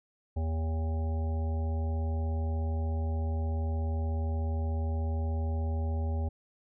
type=harmonic tone; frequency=80.3 Hz; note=E2; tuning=45 cents flat; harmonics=1 / 3 / 5 / 7 / 9 / 10; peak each=-28 / -41 / -45 / -45 / -53 / -46 dBFS; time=0.36-6.29 s; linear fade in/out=10 ms; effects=none